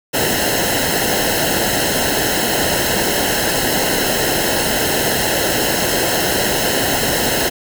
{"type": "noise with comb filter", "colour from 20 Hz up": "pink", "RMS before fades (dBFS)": -17, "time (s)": [0.13, 7.5], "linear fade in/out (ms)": 20, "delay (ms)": 0.85, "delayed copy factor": -0.8, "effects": []}